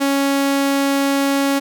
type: tone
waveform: sawtooth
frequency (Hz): 277.2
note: C#4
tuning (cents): 0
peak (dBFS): -11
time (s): 0-1.6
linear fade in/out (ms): 20
effects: none